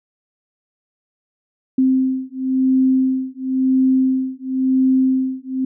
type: beating tone pair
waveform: sine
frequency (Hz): 260.8 / 261.76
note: C4 / C4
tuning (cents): -5 / +1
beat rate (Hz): 0.96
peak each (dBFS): -17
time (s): 1.78-5.65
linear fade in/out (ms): 5
effects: none